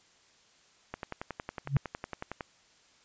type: click train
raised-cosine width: 0.5 ms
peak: -21 dBFS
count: 17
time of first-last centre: 0.94-2.408 s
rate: 10.9 Hz
type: tone with exponential growth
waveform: sine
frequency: 138.59 Hz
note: C#3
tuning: in tune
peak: -18 dBFS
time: 1.65-1.77 s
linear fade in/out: 2 ms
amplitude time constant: 26 ms
effects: white hiss -63 dBFS RMS until 3.04 s + resampled to 16000 Hz